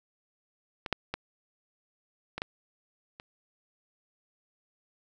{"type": "clicks", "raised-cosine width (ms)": 0.3, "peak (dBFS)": [-19, -10, -16, -19, -15, -27], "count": 6, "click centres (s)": [0.862, 0.927, 1.14, 2.38, 2.419, 3.199], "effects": []}